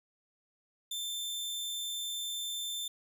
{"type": "tone", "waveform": "sawtooth", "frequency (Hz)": 3555, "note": "A7", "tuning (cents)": 17, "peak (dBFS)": -32, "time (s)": [0.91, 2.88], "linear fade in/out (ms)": 5, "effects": []}